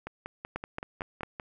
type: two click trains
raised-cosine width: 0.5 ms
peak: -18 / -22 dBFS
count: 4 / 8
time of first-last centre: 0.56-1.233 / 0.07-1.398 s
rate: 4.46 / 5.27 Hz
effects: none